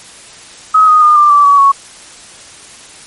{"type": "tone with pitch steps", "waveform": "sine", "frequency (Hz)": [1271, 1242.7, 1215, 1187.9, 1161.5, 1135.6, 1110.3], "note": ["D#6", "D#6", "D#6", "D6", "D6", "C#6", "C#6"], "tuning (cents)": [36, -3, -42, 19, -20, 41, 2], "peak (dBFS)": -3, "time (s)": [0.74, 1.72], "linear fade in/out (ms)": 10, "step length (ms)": 140, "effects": ["white hiss -35 dBFS RMS until 3.06 s", "MP3 48 kbps"]}